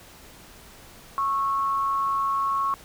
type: tone pair together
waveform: sine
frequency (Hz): 1100 / 1322.3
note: C#6 / E6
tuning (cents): -14 / +5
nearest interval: minor third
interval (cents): 319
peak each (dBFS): -22 / -33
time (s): 1.18-2.74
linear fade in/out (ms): 0
effects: pink hiss -48 dBFS RMS until 2.84 s